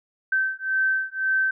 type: beating tone pair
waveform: sine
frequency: 1546 / 1547.9 Hz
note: G6 / G6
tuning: -24 / -22 cents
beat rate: 1.9 Hz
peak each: -24 dBFS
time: 0.32-1.51 s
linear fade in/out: 5 ms
effects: none